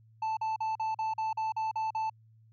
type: tone bursts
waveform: triangle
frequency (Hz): 880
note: A5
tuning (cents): 0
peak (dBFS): -27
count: 10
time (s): 0.22-2.098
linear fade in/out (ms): 5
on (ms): 150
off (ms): 42
effects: added 111 Hz sine -57 dBFS peak until 2.52 s + resampled to 16000 Hz